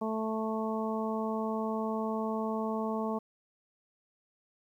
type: harmonic tone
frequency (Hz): 220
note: A3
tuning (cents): 0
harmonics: 1 / 2 / 3 / 4 / 5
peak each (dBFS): -33 / -36 / -38 / -39 / -40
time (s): 0.01-3.19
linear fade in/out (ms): 10
effects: 11-bit